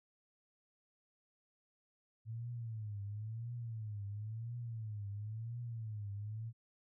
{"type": "tone with vibrato", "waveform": "sine", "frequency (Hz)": 110, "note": "A2", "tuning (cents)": 0, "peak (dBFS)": -40, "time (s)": [2.25, 6.53], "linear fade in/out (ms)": 50, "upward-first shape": "triangle", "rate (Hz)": 0.97, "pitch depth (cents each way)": 170, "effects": []}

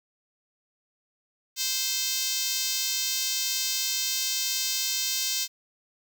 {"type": "tone with high-pass filter", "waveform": "5% pulse", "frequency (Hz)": 521, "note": "C5", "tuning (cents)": -7, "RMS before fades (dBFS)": -28, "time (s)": [1.56, 5.48], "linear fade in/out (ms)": 50, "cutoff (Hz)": 4400, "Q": 0.72, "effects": []}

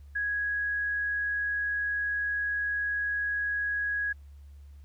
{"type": "tone", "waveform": "sine", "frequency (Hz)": 1661.2, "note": "G#6", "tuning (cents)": 0, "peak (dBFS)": -27, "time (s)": [0.15, 4.13], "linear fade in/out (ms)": 10, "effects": ["added 71 Hz sine -46 dBFS peak until 4.84 s", "pink hiss -70 dBFS RMS until 4.84 s"]}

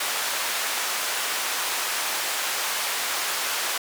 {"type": "band-pass noise", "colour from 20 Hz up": "pink", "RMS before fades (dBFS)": -27, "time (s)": [0, 3.78], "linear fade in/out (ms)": 5, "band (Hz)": [910, 16000], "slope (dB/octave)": 12, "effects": []}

